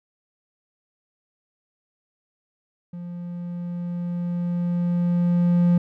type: tone with level ramp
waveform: triangle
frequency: 174.61 Hz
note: F3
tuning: in tune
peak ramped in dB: -30 to -12 dBFS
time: 2.93-5.78 s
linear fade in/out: 5 ms
effects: none